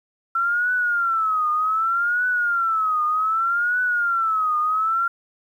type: tone with vibrato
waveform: sine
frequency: 1349 Hz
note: E6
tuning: 40 cents sharp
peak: -18 dBFS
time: 0.35-5.08 s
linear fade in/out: 5 ms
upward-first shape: triangle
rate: 0.65 Hz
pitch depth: 180 cents each way
effects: 9-bit